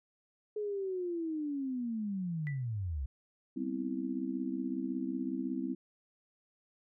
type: linear sweep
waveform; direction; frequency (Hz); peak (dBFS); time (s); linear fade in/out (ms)
sine; down; 426.8 to 61.8; -33; 0.56-3.06; 5
type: tone with exponential decay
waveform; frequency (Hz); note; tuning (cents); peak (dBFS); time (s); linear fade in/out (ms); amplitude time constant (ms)
sine; 1975.5; B6; 0; -38; 2.47-2.65; 0; 38
type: chord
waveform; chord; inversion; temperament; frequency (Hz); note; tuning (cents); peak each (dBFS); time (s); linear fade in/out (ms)
sine; C major seventh; second; just; 196.22 / 245.3 / 261.6 / 327; G3 / B3 / C4 / E4; +2 / -12 / 0 / -14; -41 / -41 / -36 / -39; 3.56-5.75; 10
effects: none